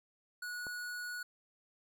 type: tone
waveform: square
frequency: 1462 Hz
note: F#6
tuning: 21 cents flat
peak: -40 dBFS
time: 0.42-1.23 s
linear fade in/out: 5 ms
type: click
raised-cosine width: 1 ms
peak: -33 dBFS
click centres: 0.668 s
effects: none